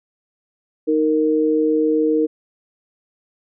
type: tone pair together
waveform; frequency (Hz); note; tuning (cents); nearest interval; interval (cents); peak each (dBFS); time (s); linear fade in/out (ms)
sine; 311.1 / 463.4; D#4 / A#4; 0 / -10; perfect fifth; 690; -17; 0.87-2.27; 20
effects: none